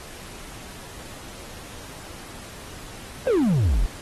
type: exponential sweep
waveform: triangle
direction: down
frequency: 554.4 to 35.16 Hz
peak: -15 dBFS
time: 3.27-3.86 s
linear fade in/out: 0 ms
effects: pink hiss -41 dBFS RMS until 4.01 s + AAC 32 kbps